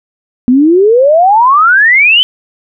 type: exponential sweep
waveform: sine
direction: up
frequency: 240 to 3116 Hz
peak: -3 dBFS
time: 0.48-2.23 s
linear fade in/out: 0 ms
effects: none